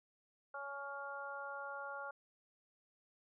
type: harmonic tone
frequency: 280 Hz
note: C#4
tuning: 18 cents sharp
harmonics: 2 / 3 / 4 / 5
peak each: -49 / -49 / -50 / -46 dBFS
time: 0.54-2.11 s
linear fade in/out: 5 ms
effects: none